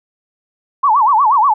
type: tone with vibrato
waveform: sine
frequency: 987.8 Hz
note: B5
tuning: in tune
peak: -8 dBFS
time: 0.83-1.54 s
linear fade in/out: 10 ms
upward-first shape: sine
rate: 8.3 Hz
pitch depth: 270 cents each way
effects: none